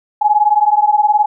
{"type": "beating tone pair", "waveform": "sine", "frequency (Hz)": [830.6, 849.6], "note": ["G#5", "G#5"], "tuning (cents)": [0, 39], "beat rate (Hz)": 19, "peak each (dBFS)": -12, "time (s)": [0.21, 1.26], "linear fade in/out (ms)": 10, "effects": []}